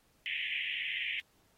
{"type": "band-pass noise", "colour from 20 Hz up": "pink", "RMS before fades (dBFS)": -36, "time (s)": [0.26, 1.2], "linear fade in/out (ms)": 0, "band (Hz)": [1900, 3200], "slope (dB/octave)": 96, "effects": ["pink hiss -70 dBFS RMS until 1.57 s", "AAC 48 kbps"]}